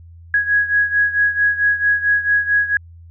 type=beating tone pair; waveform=sine; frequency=1661.2 / 1665.7 Hz; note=G#6 / G#6; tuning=0 / +5 cents; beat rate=4.5 Hz; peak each=-15 / -19 dBFS; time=0.34-2.77 s; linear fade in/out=2 ms; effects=added 84 Hz sine -38 dBFS peak until 3.1 s